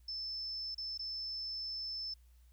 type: tone with dropouts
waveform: sine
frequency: 5274 Hz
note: E8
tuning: in tune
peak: -38 dBFS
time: 0.08-2.14 s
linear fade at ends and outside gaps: 5 ms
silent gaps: 0.747-0.779 / 0.977-0.992 s
effects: added 60 Hz sine -59 dBFS peak until 2.52 s + white hiss -75 dBFS RMS until 2.52 s